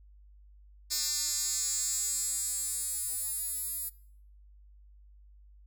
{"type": "tone with high-pass filter sweep", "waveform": "10% pulse", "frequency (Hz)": 299.9, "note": "D4", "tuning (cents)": 36, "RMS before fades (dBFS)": -33, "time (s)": [0.9, 3.9], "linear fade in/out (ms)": 20, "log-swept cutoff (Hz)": [5600, 12000], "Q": 2.9, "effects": ["noise-tail reverb RT60 0.6 s tail -22 dB re dry", "added 50 Hz sine -53 dBFS peak until 5.66 s"]}